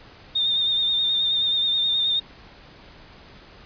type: tone with vibrato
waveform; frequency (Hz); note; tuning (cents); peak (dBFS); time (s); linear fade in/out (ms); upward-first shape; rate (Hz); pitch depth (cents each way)
sine; 3646; A#7; -39; -19; 0.35-2.2; 10; sine; 9.4; 34
effects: pink hiss -47 dBFS RMS until 3.65 s + resampled to 11025 Hz